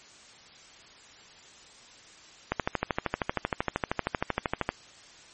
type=click train; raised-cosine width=0.5 ms; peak=-10 dBFS; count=29; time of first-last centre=2.52-4.691 s; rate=12.9 Hz; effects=white hiss -52 dBFS RMS until 5.33 s + MP3 32 kbps